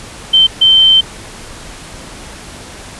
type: tone bursts at uneven times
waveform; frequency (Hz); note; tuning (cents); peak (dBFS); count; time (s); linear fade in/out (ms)
sine; 3104; G7; -18; -4; 2; 0.33-0.47 / 0.61-1.01; 10
effects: pink hiss -31 dBFS RMS until 2.99 s + resampled to 24000 Hz